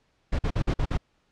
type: noise bursts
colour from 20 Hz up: brown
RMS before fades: -24 dBFS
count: 6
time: 0.32-0.975 s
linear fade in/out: 10 ms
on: 70 ms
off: 47 ms
effects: pink hiss -69 dBFS RMS until 1.31 s + low-pass 5000 Hz 12 dB/octave